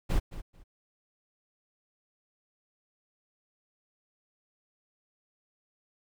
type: noise with echo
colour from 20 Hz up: brown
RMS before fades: -25 dBFS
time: 0.09-0.2 s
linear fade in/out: 20 ms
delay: 220 ms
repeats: 2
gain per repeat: -14 dB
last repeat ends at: 0.64 s
effects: none